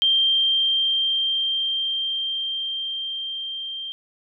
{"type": "tone with level ramp", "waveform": "sine", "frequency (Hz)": 3168, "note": "G7", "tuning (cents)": 18, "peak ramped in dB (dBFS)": [-15, -29], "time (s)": [0.02, 3.92], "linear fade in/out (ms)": 0, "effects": []}